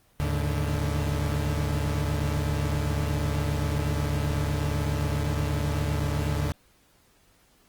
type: tone cluster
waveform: 40% pulse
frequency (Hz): 76.3 / 105.5 / 144.7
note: D#2 / G#2 / D3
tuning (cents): -33 / +28 / -25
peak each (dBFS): -27 / -31 / -28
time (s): 0.2-6.52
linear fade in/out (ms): 0
effects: pink hiss -62 dBFS RMS until 7.68 s + Opus 24 kbps